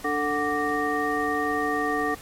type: tone cluster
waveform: sine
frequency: 294 / 443.4 / 739 / 1170 / 1852 Hz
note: D4 / A4 / F#5 / D6 / A#6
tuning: +2 / +13 / -2 / -7 / -12 cents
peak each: -29 dBFS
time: 0.04-2.15 s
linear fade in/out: 10 ms
effects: pink hiss -44 dBFS RMS until 2.21 s + MP3 64 kbps